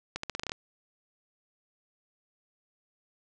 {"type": "accelerating click train", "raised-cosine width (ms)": 0.2, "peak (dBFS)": -16, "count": 9, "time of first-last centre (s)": [0.16, 0.519], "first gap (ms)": 74, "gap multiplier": 0.85, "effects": ["resampled to 22050 Hz", "9-bit"]}